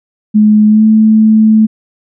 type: tone with pitch glide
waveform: sine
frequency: 212.5 to 218 Hz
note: G#3 to A3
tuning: +40 to -16 cents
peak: -3 dBFS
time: 0.34-1.67 s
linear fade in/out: 20 ms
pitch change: +44 cents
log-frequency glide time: 0.68-0.84 s
effects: none